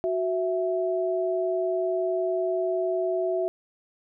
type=tone pair together; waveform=sine; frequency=370 / 659.3 Hz; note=F#4 / E5; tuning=0 / 0 cents; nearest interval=minor seventh; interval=1000 cents; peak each=-26 dBFS; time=0.04-3.48 s; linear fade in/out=0 ms; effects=none